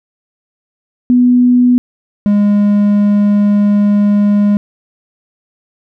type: tone pair in turn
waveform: sine / triangle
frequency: 246.9 / 205.2 Hz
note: B3 / G#3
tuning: 0 / -21 cents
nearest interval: minor third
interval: 321 cents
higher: first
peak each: -5 dBFS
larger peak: neither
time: 1.1-1.78 / 2.26-4.57 s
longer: second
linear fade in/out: 0 ms
effects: none